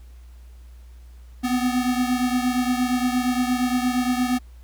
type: beating tone pair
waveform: square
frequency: 247.3 / 255.9 Hz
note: B3 / C4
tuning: +3 / -38 cents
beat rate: 8.6 Hz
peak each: -22 / -26 dBFS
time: 1.43-4.39 s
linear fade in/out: 20 ms
effects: added 60 Hz sine -41 dBFS peak until 4.63 s + pink hiss -60 dBFS RMS until 4.63 s